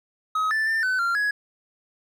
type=tone with pitch steps; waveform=triangle; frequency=1270 / 1761 / 1790 / 1512 / 1383 / 1674 Hz; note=D#6 / A6 / A6 / F#6 / F6 / G#6; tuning=+35 / +1 / +29 / +37 / -17 / +13 cents; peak=-19 dBFS; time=0.35-1.31 s; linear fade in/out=5 ms; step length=160 ms; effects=none